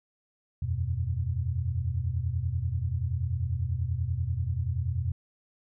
sine chord, E suspended second, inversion none, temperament just, 82.41 / 92.71 / 123.61 Hz, E2 / F#2 / B2, 0 / +4 / +2 cents, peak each -31 dBFS, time 0.62-5.12 s, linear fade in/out 5 ms, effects none

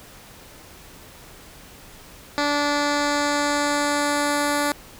10% pulse tone with low-pass filter sweep, 290.5 Hz, D4, 19 cents flat, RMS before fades -22 dBFS, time 2.38-4.72 s, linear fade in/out 0 ms, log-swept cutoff 5200 to 12000 Hz, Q 1.4, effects pink hiss -45 dBFS RMS until 4.99 s

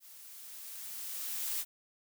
blue noise with level ramp, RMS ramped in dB -54 to -34 dBFS, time 0-1.65 s, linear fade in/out 50 ms, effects none

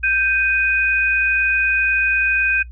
sine tone pair together, 1568 / 2489 Hz, G6 / D#7, 0 / 0 cents, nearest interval minor sixth, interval 800 cents, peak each -18 / -17 dBFS, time 0.03-2.63 s, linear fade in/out 10 ms, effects noise-tail reverb RT60 0.1 s tail -20 dB re dry + added 60 Hz sine -33 dBFS peak until 2.71 s

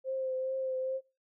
sine tone with vibrato, 523.3 Hz, C5, in tune, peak -31 dBFS, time 0.04-1.01 s, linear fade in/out 50 ms, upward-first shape triangle, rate 2.4 Hz, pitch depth 24 cents each way, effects noise-tail reverb RT60 0.3 s tail -23 dB re dry

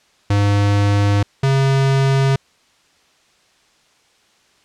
square tone pair in turn, 101.6 / 135.62 Hz, G#2 / C#3, -38 / -38 cents, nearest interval perfect fourth, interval 500 cents, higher second, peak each -13 dBFS, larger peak neither, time 0.3-1.23 / 1.43-2.36 s, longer neither, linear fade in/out 5 ms, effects white hiss -56 dBFS RMS until 4.64 s + low-pass 6000 Hz 12 dB/octave

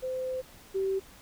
sine tone pair in turn, 515 / 385.8 Hz, C5 / G4, -28 / -28 cents, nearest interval perfect fourth, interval 500 cents, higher first, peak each -30 / -26 dBFS, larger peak second, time 0.02-0.42 / 0.74-1 s, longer first, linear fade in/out 20 ms, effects pink hiss -53 dBFS RMS until 1.21 s

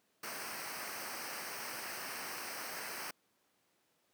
pink noise with comb filter, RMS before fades -43 dBFS, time 0.23-3.11 s, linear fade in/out 5 ms, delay 0.28 ms, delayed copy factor -0.7, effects pink hiss -75 dBFS RMS until 4.13 s + high-pass 200 Hz 12 dB/octave

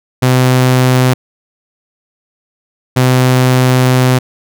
sawtooth tone pair in turn, 127.7 / 127.7 Hz, C3 / C3, -42 / -42 cents, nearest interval unison, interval 0 cents, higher neither, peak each -3 dBFS, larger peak neither, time 0.22-1.14 / 2.96-4.19 s, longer second, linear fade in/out 10 ms, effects none

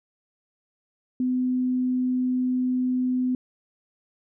sine tone, 253.1 Hz, B3, 43 cents sharp, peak -21 dBFS, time 1.2-3.35 s, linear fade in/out 2 ms, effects none

